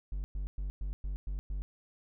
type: tone bursts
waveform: triangle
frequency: 48.53 Hz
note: G1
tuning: 17 cents flat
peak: -31 dBFS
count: 7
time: 0.12-1.62 s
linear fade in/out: 0 ms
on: 120 ms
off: 110 ms
effects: none